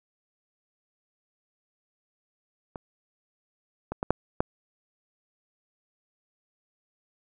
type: clicks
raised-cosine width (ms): 1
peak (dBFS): -22 / -17 / -14 / -6 / -9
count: 5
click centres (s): 2.758 / 3.92 / 4.029 / 4.106 / 4.405
effects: none